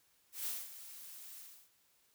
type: noise with ADSR envelope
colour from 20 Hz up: blue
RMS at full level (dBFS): -38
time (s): 0.32-1.7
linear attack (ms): 140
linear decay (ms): 210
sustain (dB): -13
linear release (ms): 320
effects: white hiss -72 dBFS RMS until 2.14 s